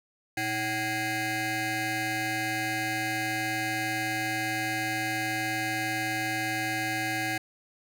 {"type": "ring-modulated tone", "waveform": "20% pulse", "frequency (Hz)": 439.5, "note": "A4", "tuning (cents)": -2, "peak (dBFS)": -20, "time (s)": [0.37, 7.38], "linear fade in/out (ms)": 5, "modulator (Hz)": 1200, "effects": []}